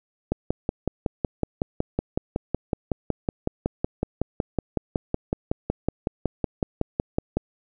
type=click train; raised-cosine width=2 ms; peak=-9 dBFS; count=39; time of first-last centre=0.32-7.37 s; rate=5.39 Hz; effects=none